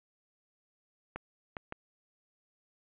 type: clicks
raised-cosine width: 0.5 ms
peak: -23 dBFS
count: 3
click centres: 1.16 / 1.568 / 1.724 s
effects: resampled to 8000 Hz + 10-bit